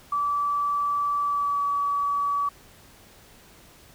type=tone with pitch glide; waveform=sine; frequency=1156 to 1141.4 Hz; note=D6 to D6; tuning=-28 to -50 cents; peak=-22 dBFS; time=0.12-2.49 s; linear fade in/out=5 ms; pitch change=-22 cents; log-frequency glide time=1.23-1.63 s; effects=pink hiss -52 dBFS RMS until 3.94 s